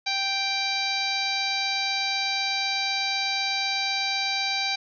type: harmonic tone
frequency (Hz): 784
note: G5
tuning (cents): 0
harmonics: 1 / 2 / 3 / 4 / 5 / 6 / 7 / 8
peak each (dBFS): -31 / -37 / -29 / -40 / -29 / -31 / -40 / -41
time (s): 0.06-4.76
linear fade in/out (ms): 10
effects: none